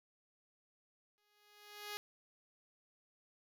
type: tone with exponential growth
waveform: 5% pulse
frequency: 415.3 Hz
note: G#4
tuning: in tune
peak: -29 dBFS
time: 1.18-1.97 s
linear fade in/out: 0 ms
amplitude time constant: 170 ms
effects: none